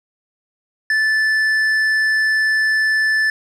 sine tone with tanh clipping, 1751 Hz, A6, 9 cents flat, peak -15 dBFS, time 0.9-3.3 s, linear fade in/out 2 ms, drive 7 dB, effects none

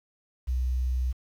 sine tone with quantisation, 63 Hz, B1, 35 cents sharp, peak -24 dBFS, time 0.47-1.13 s, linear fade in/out 20 ms, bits 9, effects none

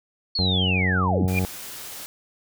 sine linear sweep, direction down, 4442 to 60.1 Hz, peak -22 dBFS, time 0.35-1.26 s, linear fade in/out 5 ms
harmonic tone, 92.5 Hz, F#2, in tune, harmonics 1 / 2 / 3 / 4 / 5 / 6 / 7 / 8 / 9, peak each -23 / -25 / -34 / -36 / -34 / -41 / -42 / -39 / -40 dBFS, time 0.39-1.45 s, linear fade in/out 0 ms
sine tone with exponential growth, 2400 Hz, D7, 37 cents sharp, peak -18 dBFS, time 1.27-1.39 s, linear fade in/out 2 ms, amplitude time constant 25 ms
white noise, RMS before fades -37 dBFS, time 1.28-2.06 s, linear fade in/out 0 ms
effects none

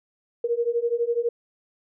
sine beating tone pair, 464.9 / 476.9 Hz, A#4 / A#4, -5 / +39 cents, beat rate 12 Hz, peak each -25 / -24 dBFS, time 0.44-1.29 s, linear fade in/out 5 ms, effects none

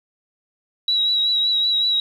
sine tone with vibrato, 3881 Hz, B7, 31 cents flat, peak -16 dBFS, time 0.88-2 s, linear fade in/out 2 ms, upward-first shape triangle, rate 5.3 Hz, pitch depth 35 cents each way, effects 8-bit

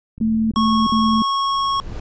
click train, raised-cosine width 5 ms, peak -24 dBFS, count 44, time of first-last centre 0.18-1.206 s, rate 41.9 Hz
sine tone bursts, 221.6 Hz, A3, 13 cents sharp, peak -15 dBFS, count 3, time 0.21-1.222 s, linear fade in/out 2 ms, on 300 ms, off 56 ms
square tone, 1100 Hz, C#6, 14 cents flat, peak -18 dBFS, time 0.56-1.8 s, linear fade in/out 0 ms
brown noise with exponential growth, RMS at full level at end -27 dBFS, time 1.08-2 s, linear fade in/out 5 ms, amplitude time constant 200 ms
effects resampled to 16000 Hz

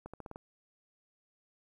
accelerating click train, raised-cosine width 1 ms, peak -30 dBFS, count 6, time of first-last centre 0.06-0.359 s, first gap 76 ms, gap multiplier 0.88, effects 11-bit

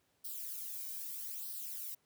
violet noise with flanger, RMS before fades -43 dBFS, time 0.24-1.95 s, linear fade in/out 10 ms, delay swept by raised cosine 0.21 to 1.31 ms, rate 0.79 Hz, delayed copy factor +0.65, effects pink hiss -75 dBFS RMS until 2.05 s + high-pass 100 Hz 12 dB/octave

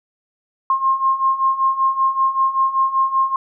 sine beating tone pair, 1063 / 1068.2 Hz, C6 / C6, +27 / +36 cents, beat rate 5.2 Hz, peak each -20 / -16 dBFS, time 0.7-3.36 s, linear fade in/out 2 ms, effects none

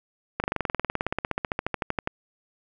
slowing click train, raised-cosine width 0.5 ms, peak -10 dBFS, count 29, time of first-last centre 0.4-2.074 s, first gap 39 ms, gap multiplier 1.03, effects none

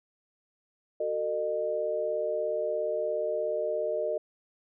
sine tone cluster, 374.1 / 451.1 / 611 Hz, F#4 / A4 / D#5, +19 / +43 / -32 cents, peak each -37 / -32 / -29 dBFS, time 1-4.18 s, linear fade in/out 5 ms, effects none

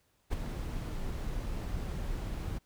brown noise with ADSR envelope, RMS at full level -28 dBFS, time 0.3-2.59 s, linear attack 31 ms, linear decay 12 ms, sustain -8 dB, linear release 16 ms, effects pink hiss -72 dBFS RMS until 2.65 s

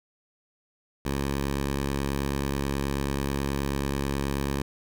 10% pulse tone, 69.3 Hz, C#2, in tune, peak -18 dBFS, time 1.05-4.62 s, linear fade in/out 5 ms, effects none

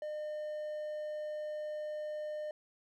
triangle tone, 606 Hz, D#5, 46 cents flat, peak -35 dBFS, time 0.02-2.51 s, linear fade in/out 2 ms, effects none

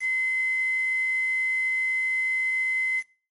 sine tone with quantisation, 2052 Hz, C7, 34 cents flat, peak -22 dBFS, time 0-3.03 s, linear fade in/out 50 ms, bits 7, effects noise-tail reverb RT60 0.4 s tail -22 dB re dry + MP3 48 kbps

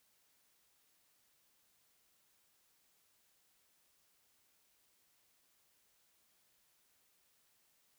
silence, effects white hiss -74 dBFS RMS until 7.98 s

